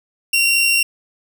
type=tone pair together; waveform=sawtooth; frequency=2690 / 2753 Hz; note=E7 / F7; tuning=+34 / -25 cents; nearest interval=unison; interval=41 cents; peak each=-22 / -10 dBFS; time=0.33-0.83 s; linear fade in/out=5 ms; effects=none